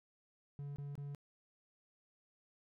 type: tone bursts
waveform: triangle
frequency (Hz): 142.6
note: C#3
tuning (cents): +49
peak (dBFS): -40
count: 3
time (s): 0.59-1.148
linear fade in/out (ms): 0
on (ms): 170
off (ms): 24
effects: none